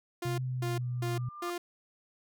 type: tone bursts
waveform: sawtooth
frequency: 349.8 Hz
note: F4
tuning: 3 cents sharp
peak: -30 dBFS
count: 4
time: 0.22-1.58 s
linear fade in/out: 5 ms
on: 160 ms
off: 240 ms
type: tone with pitch glide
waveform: sine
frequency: 128.8 to 123.27 Hz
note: C3 to B2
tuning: -27 to -3 cents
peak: -31 dBFS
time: 0.25-1.29 s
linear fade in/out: 5 ms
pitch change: -76 cents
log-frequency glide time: 0.39-0.86 s
type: tone with exponential growth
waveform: sine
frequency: 1195 Hz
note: D6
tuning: 30 cents sharp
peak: -35 dBFS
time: 0.81-1.5 s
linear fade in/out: 1 ms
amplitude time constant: 150 ms
effects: none